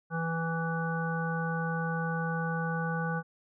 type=harmonic tone; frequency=164.81 Hz; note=E3; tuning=in tune; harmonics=1 / 3 / 5 / 7 / 9; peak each=-31 / -38 / -38 / -40 / -36 dBFS; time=0.1-3.23 s; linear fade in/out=50 ms; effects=none